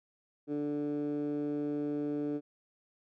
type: tone with band-pass filter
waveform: 15% pulse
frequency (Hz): 146.7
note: D3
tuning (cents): -2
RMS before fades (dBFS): -34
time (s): 0.47-2.41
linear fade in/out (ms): 50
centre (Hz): 340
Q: 4.4
effects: none